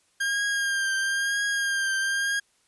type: tone with vibrato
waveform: 40% pulse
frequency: 1606 Hz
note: G6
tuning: 41 cents sharp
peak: -23 dBFS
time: 0.2-2.4 s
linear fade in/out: 10 ms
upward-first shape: triangle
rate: 1 Hz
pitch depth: 41 cents each way
effects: white hiss -66 dBFS RMS until 2.67 s + resampled to 24000 Hz